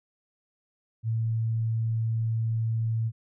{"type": "tone", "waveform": "sine", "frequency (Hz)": 112.9, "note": "A2", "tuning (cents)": 45, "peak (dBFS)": -24, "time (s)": [1.03, 3.12], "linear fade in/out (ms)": 50, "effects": []}